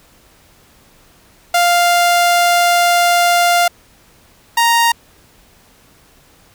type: tone pair in turn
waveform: sawtooth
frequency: 698.5 / 932.4 Hz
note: F5 / A#5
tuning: 0 / 0 cents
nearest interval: perfect fourth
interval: 500 cents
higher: second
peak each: -6 dBFS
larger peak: neither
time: 1.54-3.68 / 4.57-4.92 s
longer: first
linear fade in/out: 5 ms
effects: pink hiss -49 dBFS RMS until 6.54 s